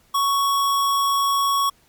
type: tone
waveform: square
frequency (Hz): 1113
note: C#6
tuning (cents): +7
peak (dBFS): -18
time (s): 0.14-1.7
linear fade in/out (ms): 10
effects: pink hiss -58 dBFS RMS until 1.88 s + MP3 96 kbps